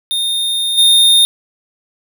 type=tone with level steps; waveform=square; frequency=3658 Hz; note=A#7; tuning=33 cents flat; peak=-15 / -7 dBFS; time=0.11-1.25 s; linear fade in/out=0 ms; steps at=0.77 s; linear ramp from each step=20 ms; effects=none